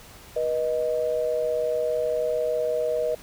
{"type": "tone pair together", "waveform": "sine", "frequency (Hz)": [484.3, 622.3], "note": ["B4", "D#5"], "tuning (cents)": [-34, 0], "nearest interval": "major third", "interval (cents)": 434, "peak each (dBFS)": -25, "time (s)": [0.36, 3.15], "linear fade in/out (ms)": 5, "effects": ["pink hiss -47 dBFS RMS until 3.22 s"]}